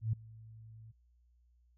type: tone with ADSR envelope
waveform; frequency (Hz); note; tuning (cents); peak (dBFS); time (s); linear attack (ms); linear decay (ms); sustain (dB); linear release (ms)
sine; 111.2; A2; +19; -27; 0.01-0.92; 120; 5; -23; 14
effects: added 60 Hz sine -65 dBFS peak until 1.77 s